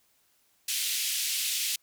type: band-pass noise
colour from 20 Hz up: pink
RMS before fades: -30 dBFS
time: 0.68-1.76 s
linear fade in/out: 5 ms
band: 2700 to 16000 Hz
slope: 24 dB/octave
effects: white hiss -68 dBFS RMS until 1.82 s